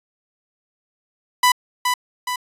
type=tone with echo; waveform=sawtooth; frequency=994 Hz; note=B5; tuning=11 cents sharp; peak=-8 dBFS; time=1.43-1.52 s; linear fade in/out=5 ms; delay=420 ms; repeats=2; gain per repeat=-5 dB; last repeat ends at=2.36 s; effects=resampled to 32000 Hz